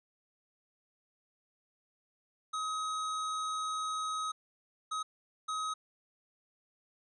square tone bursts at uneven times, 1267 Hz, D#6, 31 cents sharp, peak -34 dBFS, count 3, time 2.53-4.32 / 4.91-5.03 / 5.48-5.74 s, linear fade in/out 10 ms, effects resampled to 22050 Hz

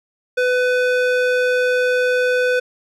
square tone with band-pass filter, 500 Hz, B4, 21 cents sharp, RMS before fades -17 dBFS, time 0.37-2.6 s, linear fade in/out 10 ms, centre 1200 Hz, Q 0.83, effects none

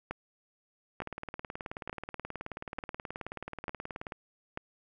two click trains, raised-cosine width 0.5 ms, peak -23 / -20 dBFS, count 59 / 6, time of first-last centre 1.02-4.122 / 0.11-4.574 s, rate 18.7 / 1.12 Hz, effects none

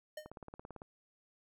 square tone with exponential decay, 611 Hz, D#5, 32 cents flat, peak -40 dBFS, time 0.17-0.3 s, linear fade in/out 5 ms, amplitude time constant 28 ms
click train, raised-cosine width 1 ms, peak -33 dBFS, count 11, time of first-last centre 0.26-0.819 s, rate 17.9 Hz
effects none

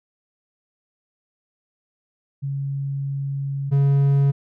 sine / triangle tone pair in turn, 138.59 / 139.55 Hz, C#3 / C#3, 0 / +12 cents, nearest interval unison, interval 12 cents, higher second, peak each -23 / -12 dBFS, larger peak second, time 2.42-3.71 / 3.71-4.32 s, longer first, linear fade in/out 20 ms, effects none

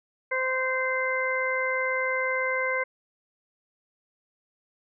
harmonic tone, 518 Hz, C5, 17 cents flat, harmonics 1 / 2 / 3 / 4, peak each -29 / -32 / -31 / -28 dBFS, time 0.31-2.84 s, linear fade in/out 10 ms, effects none

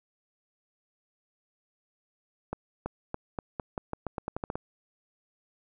accelerating click train, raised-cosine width 1 ms, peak -18 dBFS, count 14, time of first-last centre 2.53-4.555 s, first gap 330 ms, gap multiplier 0.86, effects none

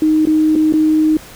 sine tone with dropouts, 311.1 Hz, D#4, in tune, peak -9 dBFS, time 0.02-1.17 s, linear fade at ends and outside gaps 2 ms, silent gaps 0.254-0.271 / 0.554-0.56 / 0.725-0.737 s, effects pink hiss -37 dBFS RMS until 1.35 s

